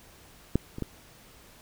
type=clicks; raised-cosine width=3 ms; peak=-9 / -24 / -17 dBFS; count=3; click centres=0.556 / 0.784 / 0.823 s; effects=pink hiss -54 dBFS RMS until 1.61 s